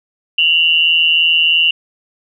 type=tone pair together; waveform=sine; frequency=2767 / 2930 Hz; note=F7 / F#7; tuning=-17 / -18 cents; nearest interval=minor second; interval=99 cents; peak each=-12 dBFS; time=0.38-1.71 s; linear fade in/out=5 ms; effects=none